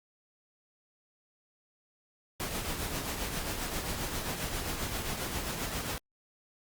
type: noise with tremolo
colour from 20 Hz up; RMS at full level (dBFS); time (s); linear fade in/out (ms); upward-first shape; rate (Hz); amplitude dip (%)
pink; -33; 2.4-5.98; 0; triangle; 7.5; 50
effects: Opus 48 kbps